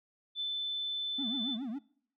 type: tone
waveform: sine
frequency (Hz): 3520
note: A7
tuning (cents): 0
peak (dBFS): -32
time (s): 0.35-1.58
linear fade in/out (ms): 50
type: tone with vibrato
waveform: triangle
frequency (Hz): 246.9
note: B3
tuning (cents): 0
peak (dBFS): -33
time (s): 1.18-1.79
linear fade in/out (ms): 10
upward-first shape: triangle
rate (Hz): 7.2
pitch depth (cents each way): 290
effects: noise-tail reverb RT60 0.6 s tail -23 dB re dry